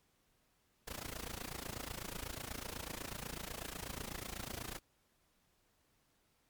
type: noise with amplitude modulation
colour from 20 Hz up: pink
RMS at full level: -41 dBFS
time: 0.87-4.79 s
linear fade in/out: 10 ms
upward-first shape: sine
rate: 28.1 Hz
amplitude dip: 90%
effects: pink hiss -75 dBFS RMS until 6.49 s + MP3 96 kbps